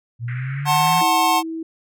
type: exponential sweep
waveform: sine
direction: up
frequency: 115.6 to 172.7 Hz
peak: -23 dBFS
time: 0.19-1.04 s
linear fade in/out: 50 ms
type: band-pass noise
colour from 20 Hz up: white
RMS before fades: -37 dBFS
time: 0.28-1.01 s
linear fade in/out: 2 ms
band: 1400 to 2200 Hz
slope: 48 dB/octave
type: chord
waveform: square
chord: F# diminished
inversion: none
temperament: just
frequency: 740 / 888 / 1065.6 Hz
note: F#5 / A5 / C6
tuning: 0 / +16 / +31 cents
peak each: -20 dBFS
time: 0.65-1.43 s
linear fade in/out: 50 ms
type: tone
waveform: sine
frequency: 324.7 Hz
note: E4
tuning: 26 cents flat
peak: -25 dBFS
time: 1.01-1.63 s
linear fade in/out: 5 ms
effects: none